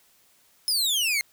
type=exponential sweep; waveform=sawtooth; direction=down; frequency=5220 to 2093 Hz; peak=-19 dBFS; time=0.68-1.21 s; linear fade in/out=0 ms; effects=white hiss -61 dBFS RMS until 1.32 s